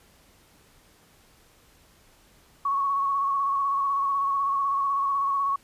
sine tone with vibrato, 1108.7 Hz, C#6, in tune, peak -22 dBFS, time 2.65-5.56 s, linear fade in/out 5 ms, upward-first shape square, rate 16 Hz, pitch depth 23 cents each way, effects pink hiss -58 dBFS RMS until 5.63 s + resampled to 32000 Hz

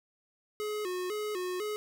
square tone with vibrato, 392 Hz, G4, in tune, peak -33 dBFS, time 0.6-1.76 s, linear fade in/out 0 ms, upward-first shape square, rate 2 Hz, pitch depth 130 cents each way, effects none

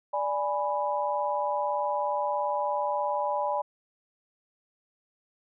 sine chord, G# diminished, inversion second, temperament equal, 587.3 / 830.6 / 987.8 Hz, D5 / G#5 / B5, 0 / 0 / 0 cents, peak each -30 dBFS, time 0.13-3.62 s, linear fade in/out 10 ms, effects none

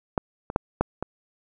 clicks, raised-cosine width 1 ms, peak -8 / -17 / -6 / -6 / -14 dBFS, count 5, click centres 0.178 / 0.501 / 0.561 / 0.81 / 1.026 s, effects none

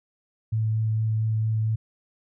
sine tone with vibrato, 110 Hz, A2, in tune, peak -21 dBFS, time 0.52-1.76 s, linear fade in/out 10 ms, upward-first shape sine, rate 4.4 Hz, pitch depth 9 cents each way, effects none

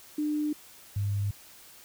sine tone pair in turn, 300 / 101.22 Hz, D4 / G#2, +37 / -44 cents, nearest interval octave + perfect fifth, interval 1881 cents, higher first, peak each -26 dBFS, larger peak neither, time 0.18-0.53 / 0.96-1.31 s, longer neither, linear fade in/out 5 ms, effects white hiss -52 dBFS RMS until 1.84 s

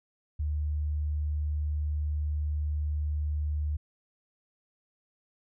sine tone, 75 Hz, D2, 37 cents sharp, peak -27 dBFS, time 0.39-3.77 s, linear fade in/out 10 ms, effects none

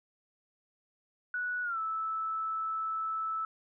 sine tone with pitch glide, 1472 to 1311.4 Hz, F#6 to E6, -9 to -9 cents, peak -31 dBFS, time 1.34-3.45 s, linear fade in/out 2 ms, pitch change -200 cents, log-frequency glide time 1.63-1.79 s, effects none

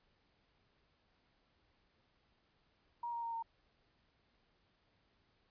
sine tone with pitch steps, 947 / 936.1 / 925.4 / 914.7 Hz, A#5 / A#5 / A#5 / A#5, +27 / +7 / -13 / -33 cents, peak -38 dBFS, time 3.03-3.426 s, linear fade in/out 5 ms, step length 99 ms, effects pink hiss -75 dBFS RMS until 5.5 s + resampled to 11025 Hz

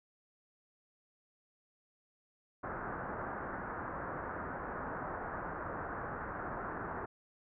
white low-pass noise, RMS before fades -41 dBFS, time 2.63-7.06 s, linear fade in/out 10 ms, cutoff 1600 Hz, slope 48 dB/octave, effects none

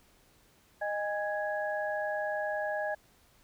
sine tone cluster, 618 / 818 / 1665 Hz, D#5 / G#5 / G#6, -12 / -26 / +4 cents, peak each -33 / -36 / -36 dBFS, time 0.81-2.95 s, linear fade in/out 10 ms, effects pink hiss -64 dBFS RMS until 3.43 s

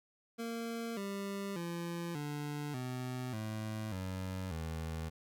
25% pulse tone with pitch steps, 230.7 / 198.53 / 170.84 / 147.02 / 126.52 / 108.88 / 93.69 / 80.63 Hz, A#3 / G3 / F3 / D3 / B2 / A2 / F#2 / E2, -18 / +22 / -38 / +2 / +42 / -18 / +22 / -38 cents, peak -34 dBFS, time 0.38-5.1 s, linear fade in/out 20 ms, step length 590 ms, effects none

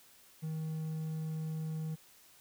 triangle tone, 158 Hz, D#3, 27 cents sharp, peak -33 dBFS, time 0.42-1.96 s, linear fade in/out 20 ms, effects white hiss -61 dBFS RMS until 2.4 s

